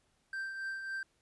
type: tone with tremolo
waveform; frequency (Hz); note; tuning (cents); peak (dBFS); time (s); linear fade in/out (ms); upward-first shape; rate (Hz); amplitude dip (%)
triangle; 1568; G6; 0; -33; 0.33-1.03; 2; triangle; 3.6; 50
effects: pink hiss -74 dBFS RMS until 1.21 s + resampled to 24000 Hz